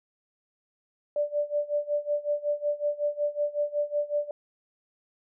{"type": "tone with tremolo", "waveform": "sine", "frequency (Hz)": 587.3, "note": "D5", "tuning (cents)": 0, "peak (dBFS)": -22, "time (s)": [1.16, 4.31], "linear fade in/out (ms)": 2, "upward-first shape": "sine", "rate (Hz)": 5.4, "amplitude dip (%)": 90, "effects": []}